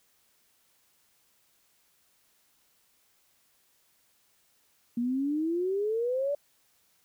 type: exponential sweep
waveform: sine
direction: up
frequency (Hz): 233.1 to 586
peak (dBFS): -26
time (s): 4.97-6.35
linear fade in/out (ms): 5
effects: white hiss -68 dBFS RMS until 7.04 s